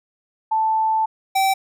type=tone pair in turn; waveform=sine / square; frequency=880 / 772.5 Hz; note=A5 / G5; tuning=0 / -26 cents; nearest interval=major second; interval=226 cents; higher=first; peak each=-16 dBFS; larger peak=neither; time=0.51-1.06 / 1.35-1.54 s; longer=first; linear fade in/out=10 ms; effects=none

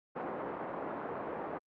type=band-pass noise; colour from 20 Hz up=pink; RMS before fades=-39 dBFS; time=0.15-1.59 s; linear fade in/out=20 ms; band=350 to 1100 Hz; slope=12 dB/octave; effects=low-pass 2000 Hz 12 dB/octave + Opus 48 kbps

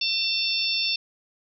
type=harmonic tone with a mistuned harmonic; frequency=892 Hz; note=A5; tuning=23 cents sharp; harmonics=3 / 4 / 5 / 6; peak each=-28 / -28 / -28 / -28 dBFS; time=0.01-0.96 s; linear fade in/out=5 ms; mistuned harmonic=3; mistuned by=+17 cents; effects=none

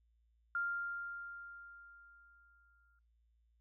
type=tone with exponential decay; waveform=sine; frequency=1396.9 Hz; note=F6; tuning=in tune; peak=-33 dBFS; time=0.55-2.99 s; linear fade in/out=2 ms; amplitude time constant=530 ms; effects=noise-tail reverb RT60 0.3 s tail -25 dB re dry + added 57 Hz sine -70 dBFS peak until 3.6 s

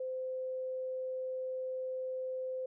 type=tone; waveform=sine; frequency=516 Hz; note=C5; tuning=24 cents flat; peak=-35 dBFS; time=0-2.66 s; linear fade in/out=5 ms; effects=none

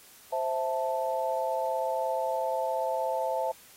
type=chord; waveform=sine; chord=A minor; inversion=first; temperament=equal; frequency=523.3 / 659.3 / 880 Hz; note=C5 / E5 / A5; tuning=0 / 0 / 0 cents; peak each=-31 dBFS; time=0.32-3.52 s; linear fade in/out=10 ms; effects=white hiss -54 dBFS RMS until 3.76 s + AAC 48 kbps

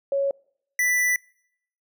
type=tone pair in turn; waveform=sine / square; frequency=554.4 / 1979.1 Hz; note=C#5 / B6; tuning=0 / +3 cents; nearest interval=octave + minor seventh; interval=2203 cents; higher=second; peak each=-20 dBFS; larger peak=neither; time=0.12-0.31 / 0.79-1.16 s; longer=second; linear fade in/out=2 ms; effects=noise-tail reverb RT60 0.7 s tail -26 dB re dry

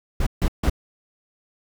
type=noise bursts; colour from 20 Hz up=brown; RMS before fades=-19 dBFS; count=3; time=0.2-0.698 s; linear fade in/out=5 ms; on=66 ms; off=150 ms; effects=none

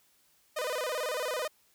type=tone with vibrato; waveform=sawtooth; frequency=554.4 Hz; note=C#5; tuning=in tune; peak=-27 dBFS; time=0.56-1.48 s; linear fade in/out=10 ms; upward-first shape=square; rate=18 Hz; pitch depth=180 cents each way; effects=white hiss -67 dBFS RMS until 1.74 s

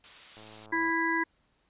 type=noise; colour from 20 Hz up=blue; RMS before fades=-41 dBFS; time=0.04-0.66 s; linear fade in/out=0 ms
type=click train; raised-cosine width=1 ms; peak=-38 dBFS; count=58; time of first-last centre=0.37-0.898 s; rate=108 Hz
type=harmonic tone; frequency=329.6 Hz; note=E4; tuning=in tune; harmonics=1 / 3 / 5 / 6; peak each=-31 / -31 / -31 / -31 dBFS; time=0.72-1.24 s; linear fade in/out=10 ms
effects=pink hiss -71 dBFS RMS until 1.69 s + resampled to 8000 Hz

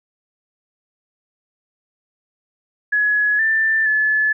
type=tone with pitch steps; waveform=sine; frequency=1688 / 1776 / 1725 Hz; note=G#6 / A6 / A6; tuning=+28 / +16 / -35 cents; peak=-14 dBFS; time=2.92-4.33 s; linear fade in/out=10 ms; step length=470 ms; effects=none

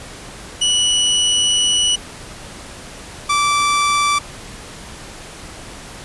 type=tone pair in turn; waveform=sawtooth; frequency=2946 / 1165.4 Hz; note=F#7 / D6; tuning=-8 / -14 cents; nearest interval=octave + major third; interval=1606 cents; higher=first; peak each=-10 dBFS; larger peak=neither; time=0.61-1.96 / 3.29-4.19 s; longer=first; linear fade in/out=10 ms; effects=pink hiss -35 dBFS RMS until 6.04 s + resampled to 24000 Hz

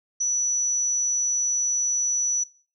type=tone; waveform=sine; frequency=5920 Hz; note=F#8; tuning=in tune; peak=-21 dBFS; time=0.2-2.44 s; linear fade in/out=10 ms; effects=noise-tail reverb RT60 0.4 s tail -21 dB re dry

